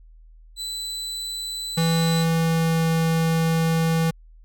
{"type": "tone", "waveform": "35% pulse", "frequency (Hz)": 3989, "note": "B7", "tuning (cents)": 17, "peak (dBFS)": -26, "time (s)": [0.56, 2.26], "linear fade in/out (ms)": 50}
{"type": "tone with pitch glide", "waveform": "square", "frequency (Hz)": [164.81, 163.39], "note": ["E3", "E3"], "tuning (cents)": [0, -15], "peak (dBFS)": -19, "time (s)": [1.77, 4.11], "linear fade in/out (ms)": 10, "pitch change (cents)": -15, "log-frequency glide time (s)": [2.01, 2.83]}
{"effects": ["added 40 Hz sine -45 dBFS peak until 4.44 s"]}